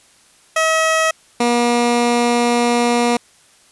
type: tone pair in turn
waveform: 15% pulse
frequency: 641 / 239.3 Hz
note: E5 / A#3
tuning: -49 / +46 cents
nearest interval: octave + perfect fourth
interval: 1705 cents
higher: first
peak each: -7 dBFS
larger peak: neither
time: 0.56-1.11 / 1.4-3.17 s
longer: second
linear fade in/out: 5 ms
effects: white hiss -51 dBFS RMS until 3.71 s + resampled to 24000 Hz